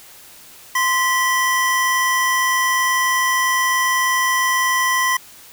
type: tone pair together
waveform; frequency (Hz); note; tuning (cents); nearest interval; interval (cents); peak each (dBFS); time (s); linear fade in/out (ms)
square; 1039 / 1957.9; C6 / B6; -12 / -16; major seventh; 1096; -19; 0.75-5.17; 5
effects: white hiss -43 dBFS RMS until 5.52 s